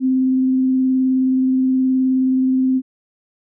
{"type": "tone with vibrato", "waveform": "sine", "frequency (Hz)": 260, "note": "C4", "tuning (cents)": -11, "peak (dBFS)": -13, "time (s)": [0, 2.82], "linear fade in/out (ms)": 50, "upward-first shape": "square", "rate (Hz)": 19, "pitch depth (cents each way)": 9, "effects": []}